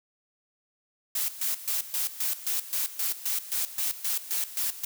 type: noise with tremolo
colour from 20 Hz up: blue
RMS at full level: -28 dBFS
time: 1.15-4.85 s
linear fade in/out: 5 ms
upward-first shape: square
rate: 3.8 Hz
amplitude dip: 80%
effects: none